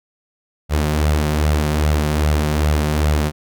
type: tone with flanger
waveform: sawtooth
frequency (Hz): 75.4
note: D2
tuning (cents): +46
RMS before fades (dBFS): -17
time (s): 0.69-3.32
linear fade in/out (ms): 50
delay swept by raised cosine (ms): 1.4 to 5.7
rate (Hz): 2.5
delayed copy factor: +0.5
effects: none